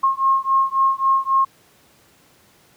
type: beating tone pair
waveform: sine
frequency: 1074 / 1077.7 Hz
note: C6 / C#6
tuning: +45 / -49 cents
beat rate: 3.7 Hz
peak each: -18 dBFS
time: 0.03-1.45 s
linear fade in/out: 10 ms
effects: pink hiss -54 dBFS RMS until 2.76 s + high-pass 100 Hz 12 dB/octave